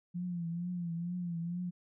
sine tone with vibrato, 173.1 Hz, F3, 15 cents flat, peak -34 dBFS, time 0.14-1.71 s, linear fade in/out 20 ms, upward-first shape triangle, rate 2.2 Hz, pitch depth 76 cents each way, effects none

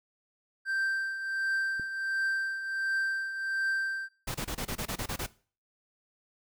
triangle tone with tremolo, 1568 Hz, G6, in tune, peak -24 dBFS, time 0.65-4.09 s, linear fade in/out 50 ms, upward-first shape triangle, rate 1.4 Hz, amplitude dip 65%
clicks, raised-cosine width 3 ms, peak -30 dBFS, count 3, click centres 1.797 / 4.604 / 4.727 s
pink noise bursts, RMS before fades -34 dBFS, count 10, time 4.27-5.265 s, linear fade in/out 10 ms, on 77 ms, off 25 ms
effects noise-tail reverb RT60 0.4 s tail -19 dB re dry

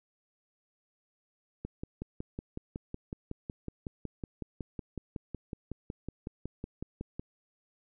click train, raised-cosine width 3 ms, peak -24 dBFS, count 31, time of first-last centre 1.65-7.195 s, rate 5.41 Hz, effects none

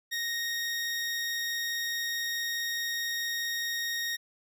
20% pulse tone, 1864.7 Hz, A#6, in tune, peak -25 dBFS, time 0.11-4.17 s, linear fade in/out 20 ms, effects none

